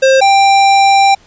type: tone pair in turn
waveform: square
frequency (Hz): 531 / 788.3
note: C5 / G5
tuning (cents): +25 / +9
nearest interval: perfect fifth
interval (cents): 684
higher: second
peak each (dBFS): -6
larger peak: neither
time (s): 0.02-0.21 / 0.21-1.15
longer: second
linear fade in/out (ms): 10
effects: pink hiss -46 dBFS RMS until 1.26 s + resampled to 16000 Hz